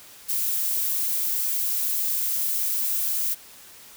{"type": "noise", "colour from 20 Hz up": "violet", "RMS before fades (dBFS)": -25, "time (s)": [0.28, 3.35], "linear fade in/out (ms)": 20, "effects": ["white hiss -47 dBFS RMS until 3.96 s"]}